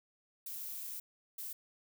violet noise bursts at uneven times, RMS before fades -43 dBFS, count 2, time 0.46-1 / 1.38-1.53 s, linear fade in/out 5 ms, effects none

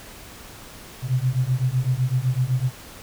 sine beating tone pair, 124.1 / 132 Hz, B2 / C3, +9 / +16 cents, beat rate 7.9 Hz, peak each -22 dBFS, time 1.02-2.71 s, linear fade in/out 50 ms, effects pink hiss -42 dBFS RMS until 3.02 s

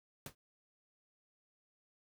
pink noise with exponential decay, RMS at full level -41 dBFS, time 0.26-0.35 s, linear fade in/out 2 ms, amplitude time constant 19 ms, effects none

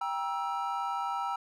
triangle chord, E diminished, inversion first, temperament just, 791.1 / 949.3 / 1318.5 Hz, G5 / Bb5 / E6, +16 / +31 / 0 cents, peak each -33 dBFS, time 0.01-1.36 s, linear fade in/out 5 ms, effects none

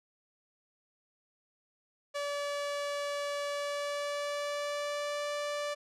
sawtooth tone with pitch glide, 575 to 584.7 Hz, D5 to D5, -37 to -8 cents, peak -29 dBFS, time 2.14-5.75 s, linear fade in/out 20 ms, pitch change +29 cents, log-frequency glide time 3.5-5.3 s, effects low-pass 8000 Hz 12 dB/octave

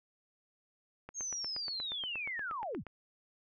click train, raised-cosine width 0.5 ms, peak -30 dBFS, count 16, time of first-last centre 1.09-2.867 s, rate 8.44 Hz
sine linear sweep, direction down, 6580 to 35.42 Hz, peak -36 dBFS, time 1.14-2.84 s, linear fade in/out 50 ms
effects none

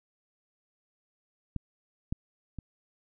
clicks, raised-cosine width 5 ms, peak -20 / -18 / -26 dBFS, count 3, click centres 1.563 / 2.125 / 2.587 s, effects none

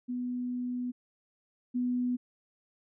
sine tone pair in turn, 247.4 / 247.4 Hz, B3 / B3, +3 / +3 cents, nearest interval unison, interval 0 cents, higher neither, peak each -31 / -27 dBFS, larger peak second, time 0.08-0.92 / 1.74-2.17 s, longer first, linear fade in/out 20 ms, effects none

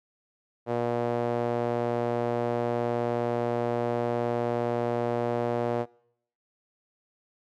sawtooth tone with band-pass filter, 119.3 Hz, A#2, 41 cents sharp, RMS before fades -28 dBFS, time 0.66-5.86 s, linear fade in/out 50 ms, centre 560 Hz, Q 1.7, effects noise-tail reverb RT60 0.7 s tail -24 dB re dry

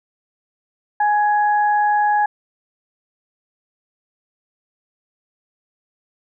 sine tone pair together, 834.5 / 1669 Hz, G#5 / G#6, +8 / +8 cents, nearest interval octave, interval 1200 cents, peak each -14 / -23 dBFS, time 1-2.26 s, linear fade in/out 5 ms, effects none

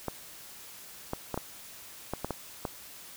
clicks, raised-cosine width 1 ms, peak -17 dBFS, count 8, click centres 0.083 / 1.134 / 1.343 / 1.376 / 2.136 / 2.246 / 2.307 / 2.652 s, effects white hiss -48 dBFS RMS until 3.16 s

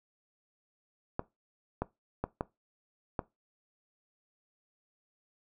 clicks, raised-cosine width 1 ms, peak -17 dBFS, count 5, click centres 1.194 / 1.82 / 2.24 / 2.409 / 3.192 s, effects noise-tail reverb RT60 0.2 s tail -19 dB re dry

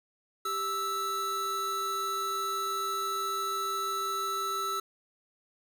square tone pair together, 392 / 1314.3 Hz, G4 / E6, 0 / -6 cents, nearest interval octave + major sixth, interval 2094 cents, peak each -40 / -31 dBFS, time 0.45-4.8 s, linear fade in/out 5 ms, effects none

